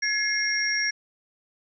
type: tone cluster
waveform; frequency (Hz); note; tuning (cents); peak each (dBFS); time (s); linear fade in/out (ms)
sine; 1697 / 2134 / 5590; G#6 / C7 / F8; +37 / +34 / +1; -27; 0.02-0.91; 10
effects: none